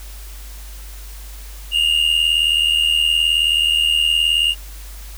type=tone pair together; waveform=triangle; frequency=2794 / 2873 Hz; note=F7 / F7; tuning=0 / +48 cents; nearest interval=unison; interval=48 cents; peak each=-15 dBFS; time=1.71-4.55 s; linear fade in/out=50 ms; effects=added 50 Hz sine -32 dBFS peak until 5.17 s + white hiss -41 dBFS RMS until 5.17 s